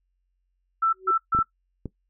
sine tone bursts, 1330 Hz, E6, 15 cents sharp, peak -18 dBFS, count 3, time 0.82-1.43 s, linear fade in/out 10 ms, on 110 ms, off 140 ms
sine tone with exponential growth, 376.6 Hz, F#4, 31 cents sharp, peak -26 dBFS, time 0.93-1.11 s, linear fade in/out 5 ms, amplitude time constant 38 ms
clicks, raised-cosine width 3 ms, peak -19 dBFS, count 3, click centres 1.349 / 1.389 / 1.857 s
effects noise-tail reverb RT60 0.1 s tail -17 dB re dry + added 45 Hz sine -70 dBFS peak until 2.09 s

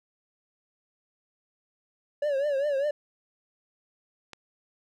triangle tone with vibrato, 566 Hz, C#5, 36 cents sharp, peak -22 dBFS, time 2.22-2.91 s, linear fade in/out 5 ms, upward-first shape triangle, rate 5 Hz, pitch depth 120 cents each way
click, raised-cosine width 0.2 ms, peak -24 dBFS, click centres 4.333 s
effects none

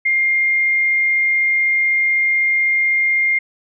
sine tone, 2116 Hz, C7, 19 cents sharp, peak -13 dBFS, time 0.05-3.39 s, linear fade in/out 10 ms, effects none

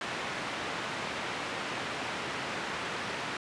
white band-pass noise, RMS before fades -36 dBFS, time 0.01-3.37 s, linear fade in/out 2 ms, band 120 to 2200 Hz, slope 12 dB/octave, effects resampled to 22050 Hz

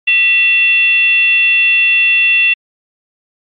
sine tone with frequency modulation, 2700 Hz, E7, 41 cents sharp, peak -7 dBFS, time 0.07-2.54 s, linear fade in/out 10 ms, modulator 732 Hz, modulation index 0.37, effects MP3 32 kbps

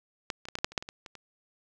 clicks, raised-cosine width 0.2 ms, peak -14 / -25 / -21 / -14 / -20 / -8 / -29 / -9 / -23 / -23 / -26 / -29 dBFS, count 12, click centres 0.302 / 0.454 / 0.486 / 0.554 / 0.587 / 0.645 / 0.72 / 0.778 / 0.825 / 0.889 / 1.062 / 1.153 s, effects none

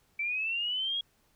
sine linear sweep, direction up, 2309 to 3322 Hz, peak -29 dBFS, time 0.19-1.01 s, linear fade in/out 5 ms, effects pink hiss -69 dBFS RMS until 1.35 s

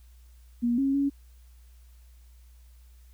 sine tone with pitch steps, 238.5 / 272.9 / 279.8 Hz, A#3 / C#4 / C#4, +40 / -27 / +16 cents, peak -22 dBFS, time 0.62-1.1 s, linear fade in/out 20 ms, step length 160 ms, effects added 60 Hz sine -50 dBFS peak until 3.13 s + white hiss -66 dBFS RMS until 3.13 s

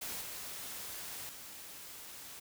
white noise with level steps, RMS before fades -41 / -44 / -49 dBFS, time 0.01-2.4 s, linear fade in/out 10 ms, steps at 0.21 / 1.29 s, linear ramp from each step 2 ms, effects none

